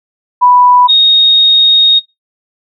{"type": "tone pair in turn", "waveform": "sine", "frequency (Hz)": [987.8, 3729], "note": ["B5", "A#7"], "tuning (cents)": [0, 0], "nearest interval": "octave + major seventh", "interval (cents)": 2300, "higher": "second", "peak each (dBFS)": -3, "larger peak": "neither", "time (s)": [[0.41, 0.88], [0.88, 2]], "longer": "second", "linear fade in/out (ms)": 20, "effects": ["noise-tail reverb RT60 0.2 s tail -22 dB re dry"]}